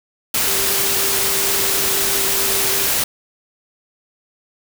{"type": "tone in noise", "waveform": "sine", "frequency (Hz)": 393, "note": "G4", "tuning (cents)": 4, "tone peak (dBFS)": -28, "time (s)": [0.47, 2.87], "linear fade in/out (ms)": 5, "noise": "white", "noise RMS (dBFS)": -18, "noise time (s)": [0.34, 3.04], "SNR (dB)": -13, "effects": []}